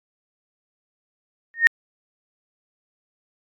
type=tone with exponential growth; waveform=sine; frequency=1844 Hz; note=A#6; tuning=19 cents flat; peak=-5 dBFS; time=1.54-1.67 s; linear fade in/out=0 ms; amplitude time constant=27 ms; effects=AAC 64 kbps